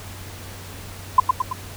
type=tone with echo; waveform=sine; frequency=1020 Hz; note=C6; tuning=44 cents flat; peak=-6 dBFS; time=1.18-1.2 s; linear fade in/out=5 ms; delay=110 ms; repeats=3; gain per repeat=-5 dB; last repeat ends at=1.53 s; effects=added 94 Hz sine -38 dBFS peak until 1.76 s + pink hiss -39 dBFS RMS until 1.76 s